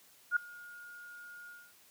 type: tone with ADSR envelope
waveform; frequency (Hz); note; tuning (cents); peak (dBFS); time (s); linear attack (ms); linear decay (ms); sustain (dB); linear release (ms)
sine; 1429; F6; +39; -23; 0.31-1.74; 54; 3; -24; 250
effects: white hiss -62 dBFS RMS until 1.9 s + high-pass 80 Hz 12 dB/octave